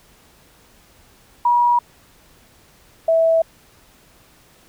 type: tone pair in turn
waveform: sine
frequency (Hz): 962 / 654.3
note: B5 / E5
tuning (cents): -46 / -13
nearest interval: perfect fifth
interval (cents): 667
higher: first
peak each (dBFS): -12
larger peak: neither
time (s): 1.45-1.79 / 3.08-3.42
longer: neither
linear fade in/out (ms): 5
effects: pink hiss -52 dBFS RMS until 4.68 s